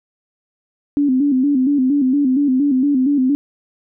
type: tone with vibrato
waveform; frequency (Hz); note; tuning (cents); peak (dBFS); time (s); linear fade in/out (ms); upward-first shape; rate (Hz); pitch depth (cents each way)
sine; 272.1; C#4; -32; -12; 0.97-3.35; 0; square; 4.3; 95
effects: none